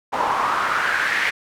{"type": "noise with band-pass filter sweep", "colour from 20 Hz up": "pink", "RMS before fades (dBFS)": -21, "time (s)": [0.12, 1.31], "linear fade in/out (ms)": 20, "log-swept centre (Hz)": [880, 2000], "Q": 3.9, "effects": []}